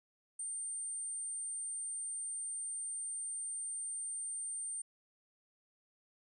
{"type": "tone", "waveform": "sine", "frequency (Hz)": 8870, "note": "C#9", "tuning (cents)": 0, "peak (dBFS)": -38, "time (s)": [0.39, 4.82], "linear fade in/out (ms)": 5, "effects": []}